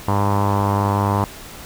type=tone with low-pass filter; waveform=sawtooth; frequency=100.6 Hz; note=G2; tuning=45 cents sharp; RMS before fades=-18 dBFS; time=0.08-1.24 s; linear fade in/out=0 ms; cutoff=980 Hz; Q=5.3; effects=pink hiss -37 dBFS RMS until 1.65 s